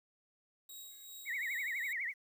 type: tone with tremolo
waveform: 10% pulse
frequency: 3814 Hz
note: A#7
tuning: 39 cents sharp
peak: -39 dBFS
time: 0.69-1.93 s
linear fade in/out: 5 ms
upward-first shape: triangle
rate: 2.6 Hz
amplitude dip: 50%
type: tone with vibrato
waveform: sine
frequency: 2039 Hz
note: C7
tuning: 45 cents flat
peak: -35 dBFS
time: 1.25-2.14 s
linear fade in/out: 50 ms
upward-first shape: triangle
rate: 12 Hz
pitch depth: 210 cents each way
effects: 11-bit